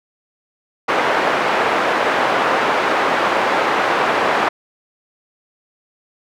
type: band-pass noise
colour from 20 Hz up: pink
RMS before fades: -17 dBFS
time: 0.88-4.49 s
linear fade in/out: 10 ms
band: 520 to 1700 Hz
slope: 12 dB/octave
effects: none